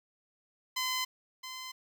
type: tone pair in turn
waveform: 10% pulse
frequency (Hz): 1024 / 1030.5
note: C6 / C6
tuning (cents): -38 / -27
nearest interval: unison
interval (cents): 11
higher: second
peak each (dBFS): -22 / -32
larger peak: first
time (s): 0.76-1.05 / 1.43-1.72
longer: neither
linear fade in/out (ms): 10
effects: none